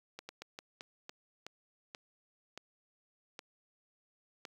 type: slowing click train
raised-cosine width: 0.2 ms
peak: -27 dBFS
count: 11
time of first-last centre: 0.19-4.452 s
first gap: 100 ms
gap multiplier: 1.3
effects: high-pass 100 Hz 12 dB/octave + 9-bit